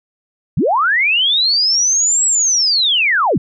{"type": "linear two-way sweep", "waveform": "sine", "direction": "up then down", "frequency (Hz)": [97.9, 7820, 97.9], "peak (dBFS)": -11, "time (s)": [0.57, 3.38], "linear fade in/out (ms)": 5, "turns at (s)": 2.26, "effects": []}